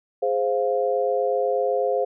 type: chord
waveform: sine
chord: F minor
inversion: first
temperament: equal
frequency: 415.3 / 523.3 / 698.5 Hz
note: Ab4 / C5 / F5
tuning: 0 / 0 / 0 cents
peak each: -25 / -22 / -26 dBFS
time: 0.22-2.05 s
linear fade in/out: 10 ms
effects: none